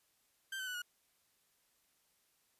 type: tone with pitch steps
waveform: 30% pulse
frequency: 1568 / 1526 / 1485.1 / 1445.4 Hz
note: G6 / G6 / F#6 / F#6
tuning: 0 / -47 / +6 / -41 cents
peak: -37 dBFS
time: 0.52-0.82 s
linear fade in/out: 5 ms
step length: 75 ms
effects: white hiss -75 dBFS RMS until 2.59 s + resampled to 32000 Hz